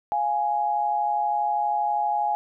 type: tone pair together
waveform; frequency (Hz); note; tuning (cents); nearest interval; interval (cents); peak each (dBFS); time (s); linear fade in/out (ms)
sine; 699.6 / 832; F5 / G#5; +3 / +3; minor third; 300; -28 / -22; 0.12-2.35; 0
effects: none